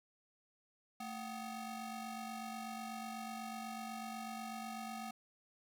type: ring-modulated tone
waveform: 30% pulse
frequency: 493.9 Hz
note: B4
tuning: in tune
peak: -37 dBFS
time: 1-5.11 s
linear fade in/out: 5 ms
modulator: 271 Hz
effects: none